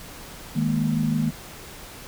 sine chord, D# suspended fourth, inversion none, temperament equal with one note detuned, 155.56 / 207.7 / 233.8 Hz, D#3 / G#3 / A#3, 0 / 0 / +5 cents, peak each -24 / -26 / -24 dBFS, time 0.55-1.31 s, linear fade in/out 20 ms, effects pink hiss -41 dBFS RMS until 2.07 s

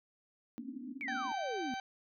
pink band-pass noise, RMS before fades -45 dBFS, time 0.58-1.32 s, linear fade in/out 0 ms, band 230 to 290 Hz, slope 96 dB/octave
sine exponential sweep, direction down, 2349 to 233.1 Hz, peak -37 dBFS, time 1.01-1.74 s, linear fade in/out 0 ms
harmonic tone, 774 Hz, G5, 22 cents flat, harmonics 1 / 2 / 3 / 4 / 5 / 6 / 8, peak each -39 / -45 / -49 / -51 / -53 / -55 / -57 dBFS, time 1.08-1.8 s, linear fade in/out 2 ms
effects none

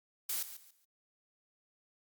blue noise with echo, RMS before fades -35 dBFS, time 0.29-0.43 s, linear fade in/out 5 ms, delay 140 ms, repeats 3, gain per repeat -12 dB, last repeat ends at 0.85 s, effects Opus 48 kbps

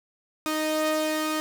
sawtooth tone pair together, 310.6 / 620 Hz, D#4 / D#5, -3 / -6 cents, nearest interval octave, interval 1197 cents, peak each -23 dBFS, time 0.46-1.4 s, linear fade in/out 0 ms, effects 8-bit

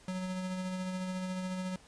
square tone with tremolo, 185.1 Hz, F#3, 1 cent sharp, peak -34 dBFS, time 0.08-1.76 s, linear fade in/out 2 ms, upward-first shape sine, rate 14 Hz, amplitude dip 30%, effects pink hiss -59 dBFS RMS until 1.87 s + resampled to 22050 Hz

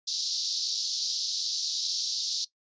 white band-pass noise, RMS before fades -31 dBFS, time 0.07-2.45 s, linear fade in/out 10 ms, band 3900 to 5700 Hz, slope 48 dB/octave, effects noise-tail reverb RT60 0.1 s tail -18 dB re dry + resampled to 16000 Hz

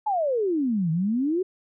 sine exponential two-way sweep, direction down then up, 880 to 155.56 to 386.2 Hz, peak -21 dBFS, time 0.06-1.43 s, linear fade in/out 10 ms, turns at 0.91 s, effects none

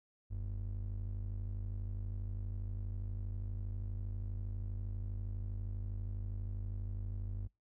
triangle ring-modulated tone, 69.9 Hz, C#2, 15 cents sharp, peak -32 dBFS, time 0.3-7.48 s, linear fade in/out 20 ms, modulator 26.2 Hz, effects noise-tail reverb RT60 0.2 s tail -25 dB re dry

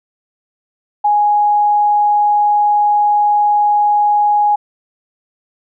sine tone, 830.6 Hz, G#5, in tune, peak -9 dBFS, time 1.04-4.56 s, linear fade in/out 10 ms, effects none

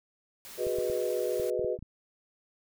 white noise, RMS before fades -46 dBFS, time 0.45-1.5 s, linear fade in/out 0 ms
sine chord, G# minor seventh, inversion third, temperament equal with one note detuned, 368.5 / 415.3 / 493.9 / 622.3 Hz, F#4 / G#4 / B4 / D#5, -7 / 0 / 0 / 0 cents, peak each -33 / -34 / -31 / -35 dBFS, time 0.57-1.78 s, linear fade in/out 50 ms
clicks, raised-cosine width 5 ms, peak -31 dBFS, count 8, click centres 0.668 / 0.786 / 0.899 / 1.398 / 1.594 / 1.646 / 1.79 / 1.826 s
effects none

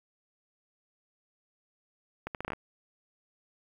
accelerating click train, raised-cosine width 0.5 ms, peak -20 dBFS, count 8, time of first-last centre 2.27-2.534 s, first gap 78 ms, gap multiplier 0.74, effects 9-bit

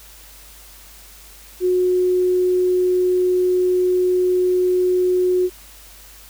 sine tone, 364.1 Hz, F#4, 28 cents flat, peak -14 dBFS, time 1.6-5.5 s, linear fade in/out 50 ms, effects added 50 Hz sine -46 dBFS peak until 6.29 s + white hiss -44 dBFS RMS until 6.29 s

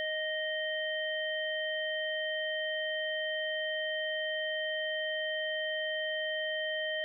harmonic tone, 622.3 Hz, D#5, in tune, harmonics 1 / 3 / 5, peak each -35 / -35 / -38 dBFS, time 0-7.04 s, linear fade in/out 0 ms, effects none

